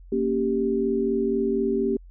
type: chord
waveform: sine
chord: G diminished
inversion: first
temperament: equal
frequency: 233.1 / 277.2 / 392 Hz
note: Bb3 / Db4 / G4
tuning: 0 / 0 / 0 cents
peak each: -26 / -28 / -23 dBFS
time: 0.12-1.97 s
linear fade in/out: 5 ms
effects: added 44 Hz sine -43 dBFS peak until 2.1 s